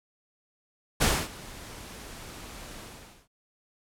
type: noise with ADSR envelope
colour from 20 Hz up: pink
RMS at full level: -21 dBFS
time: 1-3.28 s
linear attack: 20 ms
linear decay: 260 ms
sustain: -22 dB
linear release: 470 ms
effects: low-pass 12000 Hz 12 dB/octave